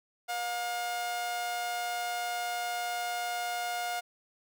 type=tone with amplitude modulation; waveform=sawtooth; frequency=713 Hz; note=F5; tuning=36 cents sharp; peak=-26 dBFS; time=0.28-4.01 s; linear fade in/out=20 ms; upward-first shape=sine; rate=229 Hz; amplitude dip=40%; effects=none